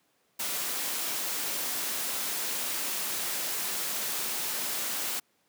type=noise; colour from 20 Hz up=white; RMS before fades=-32 dBFS; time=0.39-5.2 s; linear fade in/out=10 ms; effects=pink hiss -70 dBFS RMS until 5.48 s + high-pass 200 Hz 12 dB/octave